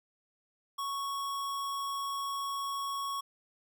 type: tone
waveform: square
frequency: 1108.7 Hz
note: C#6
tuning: in tune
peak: -34 dBFS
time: 0.78-3.21 s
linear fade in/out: 10 ms
effects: none